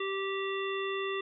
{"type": "harmonic tone", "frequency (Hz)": 389.9, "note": "G4", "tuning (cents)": -9, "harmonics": [1, 3, 5, 7, 9], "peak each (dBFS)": [-33, -38, -40, -41, -43], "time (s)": [0, 1.21], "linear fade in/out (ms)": 5, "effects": []}